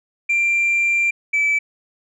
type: tone pair in turn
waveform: sine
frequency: 2370 / 2309 Hz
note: D7 / D7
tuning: +15 / -30 cents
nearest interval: unison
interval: 45 cents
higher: first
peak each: -13 dBFS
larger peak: neither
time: 0.29-1.11 / 1.33-1.59 s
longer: first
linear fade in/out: 10 ms
effects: tanh soft clip ceiling -13 dBFS